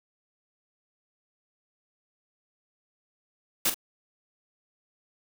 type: noise with echo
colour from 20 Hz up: white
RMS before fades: -24 dBFS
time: 3.65-3.7 s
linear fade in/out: 5 ms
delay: 44 ms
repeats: 1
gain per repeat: -10 dB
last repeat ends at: 3.744 s
effects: none